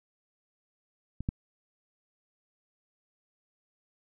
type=clicks; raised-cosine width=5 ms; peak=-23 / -16 dBFS; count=2; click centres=1.206 / 1.289 s; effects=none